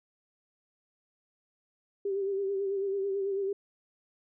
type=tone with vibrato; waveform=sine; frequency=393.2 Hz; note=G4; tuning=5 cents sharp; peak=-28 dBFS; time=2.05-3.53 s; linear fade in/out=5 ms; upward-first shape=sine; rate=9.1 Hz; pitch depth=43 cents each way; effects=none